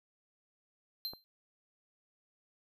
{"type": "tone with exponential decay", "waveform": "square", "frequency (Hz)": 4134, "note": "C8", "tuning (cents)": -22, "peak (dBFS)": -33, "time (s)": [1.05, 1.24], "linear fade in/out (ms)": 0, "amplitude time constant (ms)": 40}
{"type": "click", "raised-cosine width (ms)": 1, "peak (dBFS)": -34, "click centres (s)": 1.135}
{"effects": []}